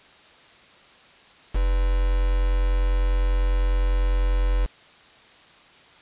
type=tone with quantisation; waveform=sine; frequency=45 Hz; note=F#1; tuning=47 cents flat; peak=-18 dBFS; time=1.54-4.67 s; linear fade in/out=20 ms; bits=5; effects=white hiss -51 dBFS RMS until 6.01 s + resampled to 8000 Hz